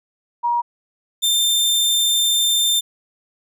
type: tone pair in turn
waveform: sine / sawtooth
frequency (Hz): 952 / 3588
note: A#5 / A7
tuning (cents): +36 / +33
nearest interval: octave + major seventh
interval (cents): 2297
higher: second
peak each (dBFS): -16 / -12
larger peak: second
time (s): 0.43-0.62 / 1.22-2.81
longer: second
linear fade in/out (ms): 20
effects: none